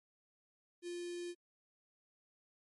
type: tone with notch filter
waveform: square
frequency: 349.2 Hz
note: F4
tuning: in tune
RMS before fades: -43 dBFS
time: 0.82-1.35 s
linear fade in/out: 50 ms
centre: 1100 Hz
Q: 0.59
effects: MP3 48 kbps